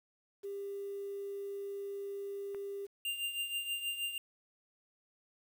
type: tone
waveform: sine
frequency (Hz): 399.3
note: G4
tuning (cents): +32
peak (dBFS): -38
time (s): 0.43-2.87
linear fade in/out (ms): 20
type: click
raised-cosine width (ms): 0.5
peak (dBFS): -36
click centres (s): 2.547
type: tone with tremolo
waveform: square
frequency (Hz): 2794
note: F7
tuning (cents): 0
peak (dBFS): -33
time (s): 3.05-4.18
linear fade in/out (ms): 2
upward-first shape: triangle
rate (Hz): 6.3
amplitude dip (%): 70
effects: 10-bit